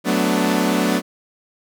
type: chord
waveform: sawtooth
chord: B minor seventh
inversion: second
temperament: equal with one note detuned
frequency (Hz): 185 / 220 / 249.5 / 293.7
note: F#3 / A3 / B3 / D4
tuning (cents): 0 / 0 / +18 / 0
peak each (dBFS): -18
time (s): 0.04-1.02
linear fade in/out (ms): 50
effects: none